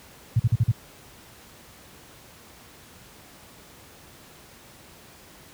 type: tone bursts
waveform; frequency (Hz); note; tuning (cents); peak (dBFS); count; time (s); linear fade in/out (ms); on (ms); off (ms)
sine; 114.4; A#2; -32; -15; 5; 0.36-0.715; 5; 35; 45
effects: pink hiss -49 dBFS RMS until 5.53 s + high-pass 60 Hz 12 dB/octave